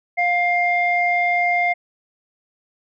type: tone pair together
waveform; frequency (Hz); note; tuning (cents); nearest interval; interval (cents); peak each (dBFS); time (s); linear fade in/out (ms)
sine; 704.1 / 2110; F5 / C7; +14 / +14; octave + perfect fifth; 1900; -18; 0.17-1.74; 20
effects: tanh soft clip ceiling -8 dBFS